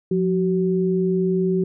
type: tone pair together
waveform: sine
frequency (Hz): 178.16 / 377.5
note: F3 / F#4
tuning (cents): +35 / +35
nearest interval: octave + minor second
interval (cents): 1300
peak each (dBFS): -20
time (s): 0.11-1.64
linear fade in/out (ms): 5
effects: none